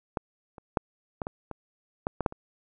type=clicks; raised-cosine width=1 ms; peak=-14 / -30 / -9 / -17 / -19 / -22 / -13 / -14 / -9 / -26 dBFS; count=10; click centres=0.172 / 0.582 / 0.772 / 1.218 / 1.269 / 1.513 / 2.069 / 2.207 / 2.262 / 2.324 s; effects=none